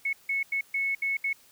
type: tone bursts at uneven times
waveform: sine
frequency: 2200 Hz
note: C#7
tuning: 14 cents flat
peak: -25 dBFS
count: 6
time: 0.05-0.13 / 0.29-0.43 / 0.52-0.61 / 0.74-0.95 / 1.02-1.17 / 1.24-1.33 s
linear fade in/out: 5 ms
effects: white hiss -58 dBFS RMS until 1.51 s